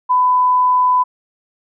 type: tone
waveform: sine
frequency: 1001 Hz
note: B5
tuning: 23 cents sharp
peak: -10 dBFS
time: 0.09-1.04 s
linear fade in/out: 20 ms
effects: none